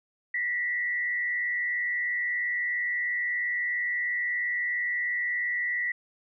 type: tone with frequency modulation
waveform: sine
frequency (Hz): 1952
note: B6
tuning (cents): -21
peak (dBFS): -26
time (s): 0.34-5.92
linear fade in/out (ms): 5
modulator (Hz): 103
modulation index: 0.6
effects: none